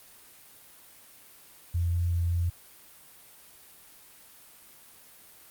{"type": "tone with pitch steps", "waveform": "sine", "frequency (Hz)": [85.8, 86.5, 85.7, 86.2], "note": ["F2", "F2", "F2", "F2"], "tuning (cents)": [-30, -16, -32, -22], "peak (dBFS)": -24, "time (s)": [1.74, 2.5], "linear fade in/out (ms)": 10, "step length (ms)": 190, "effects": ["white hiss -53 dBFS RMS until 5.5 s", "Opus 32 kbps"]}